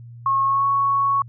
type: tone with pitch glide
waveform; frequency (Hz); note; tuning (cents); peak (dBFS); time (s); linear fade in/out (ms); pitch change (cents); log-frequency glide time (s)
sine; 1088 to 1109.6; C#6 to C#6; -33 to +1; -16; 0.26-1.22; 2; +34; 0.44-0.66
effects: added 118 Hz sine -37 dBFS peak until 1.28 s